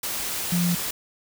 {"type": "tone in noise", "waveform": "sine", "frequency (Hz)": 174.61, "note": "F3", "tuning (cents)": 0, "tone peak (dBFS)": -20, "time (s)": [0.52, 0.75], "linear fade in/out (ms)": 5, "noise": "white", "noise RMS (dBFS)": -29, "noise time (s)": [0.03, 0.91], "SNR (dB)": 6, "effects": []}